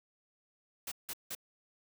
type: noise bursts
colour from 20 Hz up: white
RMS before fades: -40 dBFS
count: 3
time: 0.87-1.351 s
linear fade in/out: 5 ms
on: 47 ms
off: 170 ms
effects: none